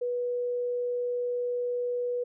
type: tone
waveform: sine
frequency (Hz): 488.6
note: B4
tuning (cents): -19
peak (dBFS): -27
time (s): 0.01-2.24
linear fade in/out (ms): 10
effects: none